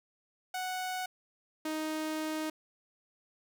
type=tone pair in turn; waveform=sawtooth; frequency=740 / 311.9 Hz; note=F#5 / D#4; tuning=0 / +4 cents; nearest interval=octave + minor third; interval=1496 cents; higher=first; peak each=-30 / -29 dBFS; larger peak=second; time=0.54-1.06 / 1.65-2.5 s; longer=second; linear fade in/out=5 ms; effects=none